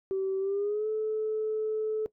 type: tone with pitch glide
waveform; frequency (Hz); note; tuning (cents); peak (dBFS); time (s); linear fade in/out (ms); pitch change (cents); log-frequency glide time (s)
sine; 384.2 to 433.7; G4 to A4; -35 to -25; -26; 0.11-2.06; 0; +210; 0.39-0.88
effects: noise-tail reverb RT60 0.1 s tail -19 dB re dry + tanh soft clip ceiling -22 dBFS